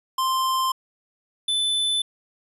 square tone pair in turn, 1046.5 / 3511 Hz, C6 / A7, 0 / -4 cents, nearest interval octave + major sixth, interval 2096 cents, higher second, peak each -21 dBFS, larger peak neither, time 0.18-0.72 / 1.48-2.02 s, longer neither, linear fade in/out 5 ms, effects resampled to 32000 Hz

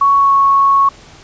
sine tone with pitch glide, 1114 to 1104.4 Hz, C#6 to C#6, +8 to -7 cents, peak -7 dBFS, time 0.01-0.89 s, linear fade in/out 5 ms, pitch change -15 cents, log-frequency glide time 0.18-0.32 s, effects pink hiss -40 dBFS RMS until 1.23 s + resampled to 16000 Hz

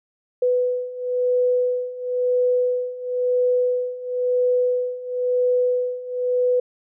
sine beating tone pair, 496.5 / 497.48 Hz, B4 / B4, +9 / +13 cents, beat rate 0.98 Hz, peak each -23 / -20 dBFS, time 0.42-6.6 s, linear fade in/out 5 ms, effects none

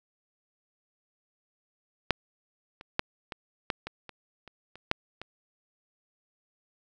clicks, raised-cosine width 0.3 ms, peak -6 / -28 / -8 / -20 / -11 / -20 / -26 / -30 / -30 / -7 / -23 dBFS, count 11, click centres 2.107 / 2.811 / 2.994 / 3.322 / 3.702 / 3.87 / 4.093 / 4.477 / 4.756 / 4.914 / 5.216 s, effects none

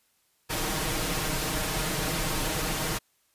pink noise with comb filter, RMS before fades -29 dBFS, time 0.49-2.99 s, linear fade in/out 20 ms, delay 6.4 ms, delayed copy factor +0.65, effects white hiss -69 dBFS RMS until 3.34 s + resampled to 32000 Hz

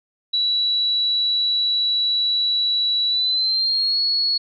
sine tone with pitch glide, 3927 to 4357 Hz, B7 to C#8, -11 to -31 cents, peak -17 dBFS, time 0.33-4.38 s, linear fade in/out 10 ms, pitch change +180 cents, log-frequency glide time 3.08-4 s, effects none

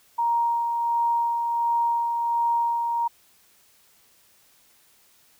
sine tone with tremolo, 937 Hz, A#5, 9 cents sharp, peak -19 dBFS, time 0.18-3.08 s, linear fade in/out 10 ms, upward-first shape sine, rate 1.4 Hz, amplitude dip 35%, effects white hiss -59 dBFS RMS until 5.39 s

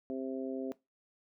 harmonic tone, 132.1 Hz, C3, 17 cents sharp, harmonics 2 / 3 / 4 / 5, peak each -37 / -41 / -43 / -45 dBFS, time 0.1-0.72 s, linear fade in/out 0 ms, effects noise-tail reverb RT60 0.2 s tail -19 dB re dry

